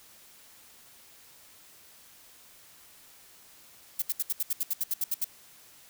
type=noise bursts; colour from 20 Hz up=violet; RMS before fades=-28 dBFS; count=13; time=3.99-5.245 s; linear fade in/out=5 ms; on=31 ms; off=71 ms; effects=white hiss -55 dBFS RMS until 5.89 s